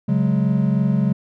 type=chord; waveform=triangle; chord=C# suspended fourth; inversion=none; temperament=just; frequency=138.59 / 184.79 / 207.9 Hz; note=C#3 / F#3 / G#3; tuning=0 / -2 / +2 cents; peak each=-18 dBFS; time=0.08-1.13 s; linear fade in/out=10 ms; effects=none